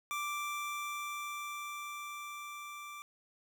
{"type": "tone with level ramp", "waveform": "25% pulse", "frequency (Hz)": 1174.7, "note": "D6", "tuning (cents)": 0, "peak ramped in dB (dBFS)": [-31, -41], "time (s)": [0.11, 3.02], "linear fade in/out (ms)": 0, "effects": []}